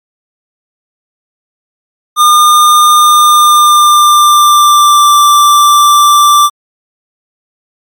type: tone with pitch glide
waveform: square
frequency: 1211 to 1174.5 Hz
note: D#6 to D6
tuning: -47 to 0 cents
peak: -3 dBFS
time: 2.16-6.5 s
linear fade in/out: 50 ms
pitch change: -53 cents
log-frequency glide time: 2.97-5.16 s
effects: MP3 96 kbps